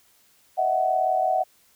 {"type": "tone cluster", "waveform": "sine", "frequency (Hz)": [624, 662, 748], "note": ["D#5", "E5", "F#5"], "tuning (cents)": [5, 7, 19], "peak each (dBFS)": [-27, -27, -21], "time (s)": [0.57, 1.44], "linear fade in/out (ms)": 20, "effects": ["white hiss -60 dBFS RMS until 1.75 s"]}